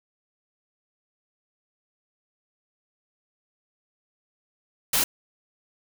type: noise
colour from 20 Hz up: white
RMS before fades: -22 dBFS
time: 4.93-5.04 s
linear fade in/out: 5 ms
effects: none